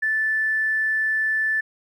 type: tone with tanh clipping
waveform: triangle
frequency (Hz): 1755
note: A6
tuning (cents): -5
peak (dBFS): -19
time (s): 0.02-1.61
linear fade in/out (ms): 10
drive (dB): 3
effects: none